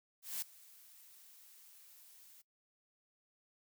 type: noise with ADSR envelope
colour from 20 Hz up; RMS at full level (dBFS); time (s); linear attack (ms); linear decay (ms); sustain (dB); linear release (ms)
blue; -38; 0.22-2.42; 200; 5; -22; 12
effects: noise-tail reverb RT60 0.1 s tail -19 dB re dry